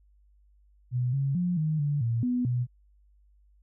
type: tone with pitch steps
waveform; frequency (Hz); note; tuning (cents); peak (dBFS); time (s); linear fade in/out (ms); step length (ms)
sine; 124.2 / 137.4 / 177.7 / 155.3 / 145.2 / 116.1 / 247.2 / 123; B2 / C#3 / F3 / D#3 / D3 / A#2 / B3 / B2; +10 / -15 / +30 / -3 / -19 / -7 / +2 / -7; -24; 0.91-2.67; 50; 220
effects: added 50 Hz sine -58 dBFS peak until 3.62 s